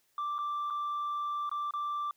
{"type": "tone with dropouts", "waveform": "sine", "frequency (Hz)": 1174.7, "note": "D6", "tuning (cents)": 0, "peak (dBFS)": -29, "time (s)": [0.18, 2.11], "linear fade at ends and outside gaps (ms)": 2, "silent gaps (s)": [[0.383, 0.388], [0.702, 0.706], [1.494, 1.514], [1.709, 1.737]], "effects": ["tanh soft clip ceiling -30 dBFS", "white hiss -72 dBFS RMS until 2.16 s"]}